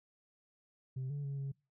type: tone with pitch steps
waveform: sine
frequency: 130.6 / 143.5 / 139.3 / 137.5 Hz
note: C3 / D3 / C#3 / C#3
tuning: -3 / -40 / +9 / -14 cents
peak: -34 dBFS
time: 0.96-1.52 s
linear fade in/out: 10 ms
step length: 140 ms
effects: noise-tail reverb RT60 0.3 s tail -26 dB re dry + tanh soft clip ceiling -35 dBFS